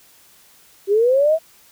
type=linear sweep; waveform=sine; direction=up; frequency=383.3 to 660 Hz; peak=-12 dBFS; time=0.87-1.39 s; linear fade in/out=50 ms; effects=white hiss -51 dBFS RMS until 1.71 s